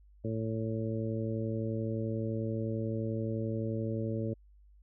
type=harmonic tone; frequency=111.5 Hz; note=A2; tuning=23 cents sharp; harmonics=1 / 2 / 3 / 4 / 5; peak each=-34 / -37 / -39 / -40 / -41 dBFS; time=0.24-4.34 s; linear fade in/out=10 ms; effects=added 50 Hz sine -56 dBFS peak until 4.82 s